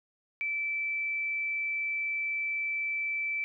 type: tone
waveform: sine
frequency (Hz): 2322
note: D7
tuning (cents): -20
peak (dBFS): -29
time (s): 0.41-3.44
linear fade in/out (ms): 0
effects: none